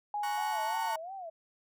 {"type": "tone with pitch glide", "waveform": "sine", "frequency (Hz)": [830, 894.7], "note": ["G#5", "A5"], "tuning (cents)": [-1, 29], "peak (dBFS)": -31, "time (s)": [0.14, 0.96], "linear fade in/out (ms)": 2, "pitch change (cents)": 130, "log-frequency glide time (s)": [0.28, 0.8]}
{"type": "chord", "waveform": "30% pulse", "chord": "F# major", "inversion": "first", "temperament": "equal", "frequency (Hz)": [932.3, 1108.7, 1480], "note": ["A#5", "C#6", "F#6"], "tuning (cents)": [0, 0, 0], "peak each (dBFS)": -39, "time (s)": [0.23, 0.96], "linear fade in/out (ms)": 5}
{"type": "tone with vibrato", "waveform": "sine", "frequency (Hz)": 706, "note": "F5", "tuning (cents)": 19, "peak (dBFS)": -39, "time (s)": [0.37, 1.3], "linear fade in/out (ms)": 10, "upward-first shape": "sine", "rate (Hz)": 2.9, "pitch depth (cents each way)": 180}
{"effects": []}